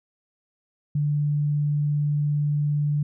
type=tone; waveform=sine; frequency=147.1 Hz; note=D3; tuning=3 cents sharp; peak=-20 dBFS; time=0.95-3.03 s; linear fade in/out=5 ms; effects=none